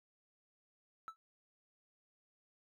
triangle tone with exponential decay, 1316 Hz, E6, 3 cents flat, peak -36 dBFS, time 1.08-1.16 s, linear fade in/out 0 ms, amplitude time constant 17 ms, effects tanh soft clip ceiling -37 dBFS

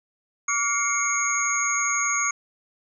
sine tone cluster, 1148 / 1410 / 2145 / 2272 / 6620 Hz, D6 / F6 / C7 / C#7 / G#8, -40 / +16 / +42 / +42 / -6 cents, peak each -27 / -31 / -29 / -33 / -24 dBFS, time 0.48-2.31 s, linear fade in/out 5 ms, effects none

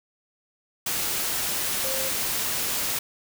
sine tone in noise, 531 Hz, C5, 25 cents sharp, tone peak -32 dBFS, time 1.84-2.09 s, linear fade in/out 5 ms, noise white, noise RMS -27 dBFS, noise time 0.86-2.99 s, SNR -8 dB, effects none

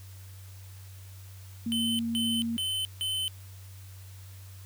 sine tone, 230.8 Hz, A#3, 17 cents flat, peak -28 dBFS, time 1.66-2.57 s, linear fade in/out 5 ms
square tone bursts, 3053 Hz, G7, 46 cents flat, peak -29 dBFS, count 4, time 1.72-3.28 s, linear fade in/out 0 ms, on 270 ms, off 160 ms
effects added 95 Hz sine -44 dBFS peak until 4.65 s + white hiss -55 dBFS RMS until 4.65 s

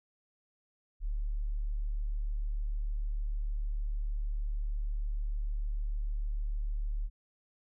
sine tone, 36.71 Hz, D1, in tune, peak -30 dBFS, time 1-7.1 s, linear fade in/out 50 ms, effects none

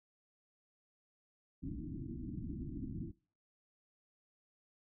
white low-pass noise, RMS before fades -43 dBFS, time 1.62-3.12 s, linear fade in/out 20 ms, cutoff 330 Hz, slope 96 dB/octave, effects noise-tail reverb RT60 0.4 s tail -23 dB re dry

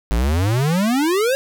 square exponential sweep, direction up, 51.91 to 554.4 Hz, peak -16 dBFS, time 0.11-1.35 s, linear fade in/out 0 ms, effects none

